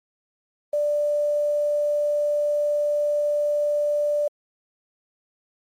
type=tone with quantisation; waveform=sine; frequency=589 Hz; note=D5; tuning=5 cents sharp; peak=-19 dBFS; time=0.73-4.28 s; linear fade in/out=5 ms; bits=8; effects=MP3 64 kbps